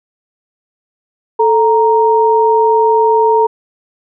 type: tone pair together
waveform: sine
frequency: 440 / 932.3 Hz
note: A4 / A#5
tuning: 0 / 0 cents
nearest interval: octave + minor second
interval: 1300 cents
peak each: -10 dBFS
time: 1.39-3.47 s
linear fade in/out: 10 ms
effects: none